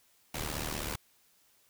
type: noise with amplitude modulation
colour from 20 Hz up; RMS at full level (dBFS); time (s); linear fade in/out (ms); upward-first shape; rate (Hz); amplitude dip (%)
pink; -33; 0.34-0.96; 5; sine; 75.7; 80
effects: white hiss -67 dBFS RMS until 1.69 s